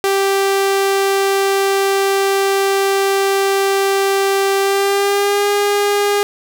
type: tone with pitch glide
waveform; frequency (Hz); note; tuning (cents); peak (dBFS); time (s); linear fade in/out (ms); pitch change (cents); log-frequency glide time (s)
sawtooth; 392 to 407.7; G4 to G#4; 0 to -32; -9; 0.04-6.23; 0; +68; 4.6-5.48
effects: 8-bit